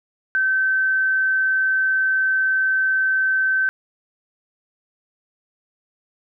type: tone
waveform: sine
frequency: 1541 Hz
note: G6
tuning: 30 cents flat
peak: -16 dBFS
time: 0.35-3.69 s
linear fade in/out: 0 ms
effects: none